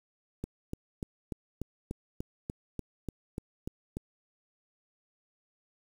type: click train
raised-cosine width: 3 ms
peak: -22 dBFS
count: 13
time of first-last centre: 0.44-3.969 s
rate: 3.4 Hz
effects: 8-bit